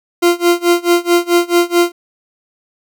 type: tone with tremolo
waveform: 40% pulse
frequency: 346.9 Hz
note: F4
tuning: 12 cents flat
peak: -6 dBFS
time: 0.22-1.92 s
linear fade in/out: 10 ms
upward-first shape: sine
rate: 4.6 Hz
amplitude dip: 95%
effects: none